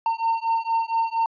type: beating tone pair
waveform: triangle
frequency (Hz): 908 / 912.3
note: A#5 / A#5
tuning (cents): -46 / -38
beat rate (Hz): 4.3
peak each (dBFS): -22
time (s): 0.06-1.26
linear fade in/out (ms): 2
effects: resampled to 11025 Hz